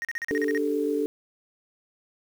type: tone bursts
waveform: triangle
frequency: 1864.7 Hz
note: A#6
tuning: in tune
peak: -26 dBFS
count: 9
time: 0.02-0.576 s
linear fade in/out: 0 ms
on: 28 ms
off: 38 ms
type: chord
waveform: sine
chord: D suspended fourth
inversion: none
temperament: equal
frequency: 293.7 / 392 / 440 Hz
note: D4 / G4 / A4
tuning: 0 / 0 / 0 cents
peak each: -27 / -31 / -26 dBFS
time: 0.31-1.06 s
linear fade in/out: 0 ms
effects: 8-bit